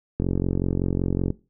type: click train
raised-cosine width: 3 ms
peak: -10 dBFS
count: 51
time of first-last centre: 0.2-1.304 s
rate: 45.3 Hz
effects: noise-tail reverb RT60 0.3 s tail -21 dB re dry